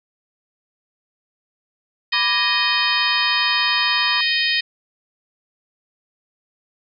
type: harmonic tone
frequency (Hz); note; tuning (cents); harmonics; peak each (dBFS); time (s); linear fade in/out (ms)
622.3; D#5; 0; 3 / 4 / 5 / 6 / 7 / 8; -22 / -23 / -24 / -25 / -25 / -26; 2.12-4.61; 10
type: chord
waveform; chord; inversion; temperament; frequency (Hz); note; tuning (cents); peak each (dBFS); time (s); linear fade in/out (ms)
sine; G# diminished; first; equal; 987.8 / 1174.7 / 1661.2; B5 / D6 / G#6; 0 / 0 / 0; -27 / -27 / -32; 2.13-4.21; 5
effects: none